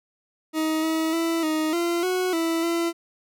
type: tone with pitch steps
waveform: 40% pulse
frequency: 315.2 / 320.2 / 331.1 / 312.3 / 342.7 / 367.5 / 329.7 / 337.3 Hz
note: D#4 / D#4 / E4 / D#4 / F4 / F#4 / E4 / E4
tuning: +23 / +50 / +8 / +7 / -33 / -12 / 0 / +40 cents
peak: -21 dBFS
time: 0.53-2.93 s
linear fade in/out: 50 ms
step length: 300 ms
effects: none